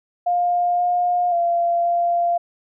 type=tone with pitch steps; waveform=sine; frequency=706 / 711 / 688 / 692 Hz; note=F5 / F5 / F5 / F5; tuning=+19 / +31 / -26 / -16 cents; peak=-16 dBFS; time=0.26-2.38 s; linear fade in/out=10 ms; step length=530 ms; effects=none